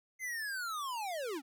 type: linear sweep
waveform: square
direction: down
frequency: 2093 to 249.5 Hz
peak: -37 dBFS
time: 0.19-1.42 s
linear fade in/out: 50 ms
effects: none